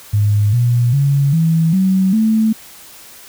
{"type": "tone with pitch steps", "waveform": "sine", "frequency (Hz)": [103.83, 120.66, 140.21, 162.93, 189.33, 220], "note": ["G#2", "B2", "C#3", "E3", "F#3", "A3"], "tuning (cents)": [0, -40, 20, -20, 40, 0], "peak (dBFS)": -10, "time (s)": [0.13, 2.53], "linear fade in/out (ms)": 10, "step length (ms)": 400, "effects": ["white hiss -39 dBFS RMS until 3.28 s"]}